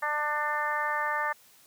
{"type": "harmonic tone", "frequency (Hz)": 298.1, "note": "D4", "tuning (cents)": 26, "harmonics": [2, 3, 4, 5, 6, 7], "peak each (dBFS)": [-37, -32, -32, -38, -31, -42], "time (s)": [0.02, 1.33], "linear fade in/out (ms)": 10, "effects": ["white hiss -58 dBFS RMS until 1.66 s", "high-pass 80 Hz 12 dB/octave"]}